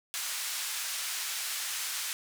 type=band-pass noise; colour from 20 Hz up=white; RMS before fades=-35 dBFS; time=0.14-2.13 s; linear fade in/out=0 ms; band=1300 to 10000 Hz; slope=12 dB/octave; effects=none